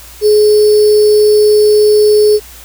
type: tone with sample-and-hold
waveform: sine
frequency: 421.7 Hz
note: G#4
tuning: 26 cents sharp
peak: -4 dBFS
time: 0.21-2.4 s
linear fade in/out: 50 ms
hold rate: 4900 Hz
effects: added 60 Hz sine -37 dBFS peak until 2.64 s + white hiss -35 dBFS RMS until 2.64 s